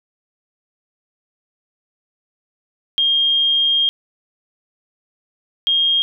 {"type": "tone pair in turn", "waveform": "sine", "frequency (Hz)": [3223, 3234], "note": ["G7", "G#7"], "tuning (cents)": [47, -47], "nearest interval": "unison", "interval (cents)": 6, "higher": "second", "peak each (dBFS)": -13, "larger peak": "neither", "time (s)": [[2.98, 3.89], [5.67, 6.02]], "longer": "first", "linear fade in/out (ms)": 0, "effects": []}